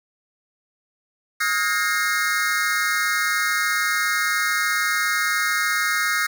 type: tone cluster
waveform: square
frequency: 1269 / 1422 / 1626 / 1848 / 2126 Hz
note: D#6 / F6 / G#6 / A#6 / C7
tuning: +34 / +31 / -37 / -16 / +27 cents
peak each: -27 dBFS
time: 1.4-6.27 s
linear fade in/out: 10 ms
effects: none